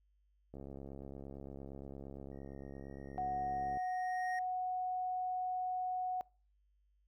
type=click train; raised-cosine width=2 ms; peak=-35 dBFS; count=223; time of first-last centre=0.54-3.771 s; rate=68.7 Hz
type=tone with exponential growth; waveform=triangle; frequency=1867 Hz; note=A#6; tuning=2 cents sharp; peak=-38 dBFS; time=2.32-4.39 s; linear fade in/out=2 ms; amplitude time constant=450 ms
type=tone; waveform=sine; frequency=736 Hz; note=F#5; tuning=9 cents flat; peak=-34 dBFS; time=3.18-6.21 s; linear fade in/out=0 ms
effects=noise-tail reverb RT60 0.4 s tail -25 dB re dry + added 50 Hz sine -70 dBFS peak until 7.07 s